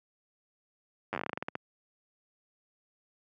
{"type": "slowing click train", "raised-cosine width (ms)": 0.5, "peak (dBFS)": -18, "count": 15, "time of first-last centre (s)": [1.13, 1.554], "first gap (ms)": 9, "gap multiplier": 1.17, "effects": ["high-pass 150 Hz 12 dB/octave"]}